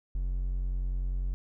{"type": "tone", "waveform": "triangle", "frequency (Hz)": 45.07, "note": "F#1", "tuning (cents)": -45, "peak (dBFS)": -26, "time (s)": [0.15, 1.34], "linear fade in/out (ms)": 0, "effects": []}